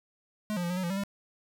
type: tone with pitch steps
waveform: square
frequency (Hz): 212.2 / 176.9 / 172.7 / 179.9 / 186.2 / 172 / 194.1 / 199.4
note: G#3 / F3 / F3 / F#3 / F#3 / F3 / G3 / G3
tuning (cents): +38 / +23 / -19 / -48 / +11 / -26 / -17 / +30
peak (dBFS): -30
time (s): 0.5-1.036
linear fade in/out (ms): 0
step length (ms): 67
effects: none